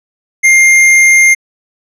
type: tone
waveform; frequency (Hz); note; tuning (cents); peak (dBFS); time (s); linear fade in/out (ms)
square; 2113; C7; +16; -4; 0.43-1.35; 20
effects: low-pass 10000 Hz 12 dB/octave